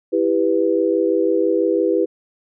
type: chord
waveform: sine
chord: E minor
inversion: none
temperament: just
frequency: 329.6 / 395.6 / 494.4 Hz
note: E4 / G4 / B4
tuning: 0 / +16 / +2 cents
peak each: -19 dBFS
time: 0.12-2.06 s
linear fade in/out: 20 ms
effects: none